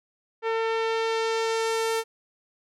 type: tone with low-pass filter sweep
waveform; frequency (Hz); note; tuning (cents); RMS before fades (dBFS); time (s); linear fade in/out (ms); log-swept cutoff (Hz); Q
sawtooth; 450.5; A4; +41; -26; 0.42-2.04; 50; 2200 to 12000; 0.92
effects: none